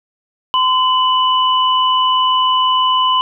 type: tone pair together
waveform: sine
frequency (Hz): 1027 / 2973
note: C6 / F#7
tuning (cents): -33 / +8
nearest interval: octave + tritone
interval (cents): 1841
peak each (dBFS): -12 / -16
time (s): 0.54-3.21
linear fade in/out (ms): 0
effects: none